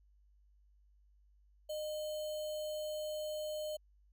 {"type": "tone with sample-and-hold", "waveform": "sine", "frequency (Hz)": 611, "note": "D#5", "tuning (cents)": -32, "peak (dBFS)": -37, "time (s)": [1.69, 3.77], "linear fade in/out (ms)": 10, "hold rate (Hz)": 3675, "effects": ["added 50 Hz sine -64 dBFS peak until 4.12 s"]}